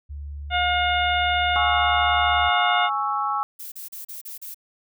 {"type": "tone with pitch glide", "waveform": "sine", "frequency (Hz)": [72, 75.19], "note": ["D2", "D2"], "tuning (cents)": [-34, 41], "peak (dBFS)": -31, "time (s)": [0.09, 2.5], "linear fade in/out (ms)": 20, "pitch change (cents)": 75, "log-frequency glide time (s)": [0.41, 2]}
{"type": "harmonic tone", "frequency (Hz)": 715, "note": "F5", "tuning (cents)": 41, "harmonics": [1, 2, 3, 4, 5], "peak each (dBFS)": [-22, -25, -27, -28, -29], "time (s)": [0.5, 2.9], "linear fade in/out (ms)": 50}
{"type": "chord", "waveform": "sine", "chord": "C# minor", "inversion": "second", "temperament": "equal", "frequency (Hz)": [830.6, 1108.7, 1318.5], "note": ["G#5", "C#6", "E6"], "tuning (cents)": [0, 0, 0], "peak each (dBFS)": -26, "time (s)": [1.56, 3.43], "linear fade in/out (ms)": 0}
{"type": "noise bursts", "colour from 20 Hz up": "violet", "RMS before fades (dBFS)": -36, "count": 6, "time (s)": [3.59, 4.545], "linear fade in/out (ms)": 10, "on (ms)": 130, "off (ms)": 35}
{"effects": []}